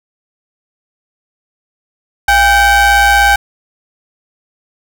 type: ring-modulated tone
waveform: square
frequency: 373.9 Hz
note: F#4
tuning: 18 cents sharp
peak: -4 dBFS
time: 2.28-3.36 s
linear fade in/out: 5 ms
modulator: 1180 Hz
effects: none